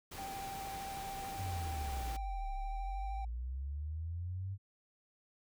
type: noise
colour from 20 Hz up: pink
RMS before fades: -47 dBFS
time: 0.11-2.17 s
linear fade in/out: 10 ms
type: tone with vibrato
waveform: triangle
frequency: 783 Hz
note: G5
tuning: 2 cents flat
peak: -40 dBFS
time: 0.18-3.25 s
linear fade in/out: 5 ms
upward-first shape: triangle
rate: 13 Hz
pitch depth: 22 cents each way
type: linear two-way sweep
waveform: sine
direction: down then up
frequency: 99 to 32.7 to 99 Hz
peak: -37 dBFS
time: 1.36-4.58 s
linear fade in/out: 50 ms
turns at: 2.53 s
effects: none